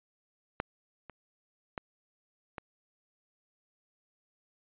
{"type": "clicks", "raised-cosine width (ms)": 0.5, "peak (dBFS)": [-15, -30, -20, -23], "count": 4, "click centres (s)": [0.601, 1.097, 1.778, 2.582], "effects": ["resampled to 8000 Hz"]}